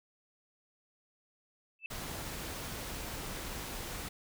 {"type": "tone with exponential growth", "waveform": "sine", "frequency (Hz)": 2637, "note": "E7", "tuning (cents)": 0, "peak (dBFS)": -34, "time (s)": [1.79, 1.86], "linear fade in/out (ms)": 1, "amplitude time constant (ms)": 15}
{"type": "noise", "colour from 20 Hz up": "pink", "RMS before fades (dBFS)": -41, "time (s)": [1.9, 4.09], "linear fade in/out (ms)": 10}
{"effects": []}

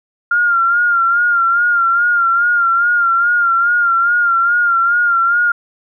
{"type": "tone with vibrato", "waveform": "sine", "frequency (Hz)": 1396.9, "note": "F6", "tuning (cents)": 0, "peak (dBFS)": -10, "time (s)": [0.31, 5.52], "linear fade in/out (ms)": 5, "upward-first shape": "sine", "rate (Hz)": 2.4, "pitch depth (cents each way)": 51, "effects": []}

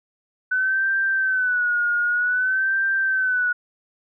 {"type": "tone with vibrato", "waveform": "sine", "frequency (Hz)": 1500, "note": "F#6", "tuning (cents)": 23, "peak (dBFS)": -18, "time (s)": [0.51, 3.53], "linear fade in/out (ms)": 10, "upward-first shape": "sine", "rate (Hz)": 0.53, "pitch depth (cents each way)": 83, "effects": []}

